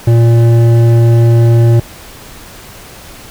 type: tone with hard clipping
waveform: triangle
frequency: 116.54 Hz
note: A#2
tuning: in tune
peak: -6 dBFS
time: 0.07-1.8 s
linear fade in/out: 5 ms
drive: 14 dB
effects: pink hiss -33 dBFS RMS until 3.3 s